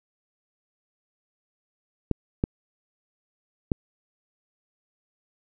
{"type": "clicks", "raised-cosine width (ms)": 3, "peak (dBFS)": -9, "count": 3, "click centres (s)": [2.113, 2.439, 3.718], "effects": []}